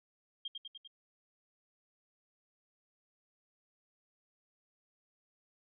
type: tone with echo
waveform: sine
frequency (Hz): 3210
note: G7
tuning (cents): +40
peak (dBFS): -37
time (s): 0.45-0.48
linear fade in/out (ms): 5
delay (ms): 99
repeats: 4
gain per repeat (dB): -3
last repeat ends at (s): 0.876
effects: none